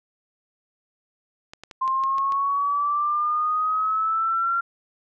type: clicks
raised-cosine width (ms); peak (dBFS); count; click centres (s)
0.2; -22; 7; 1.535 / 1.636 / 1.712 / 1.878 / 2.037 / 2.183 / 2.322
type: exponential sweep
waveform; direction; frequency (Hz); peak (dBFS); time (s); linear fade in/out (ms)
sine; up; 1046.5 to 1380; -20; 1.81-4.61; 10
effects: none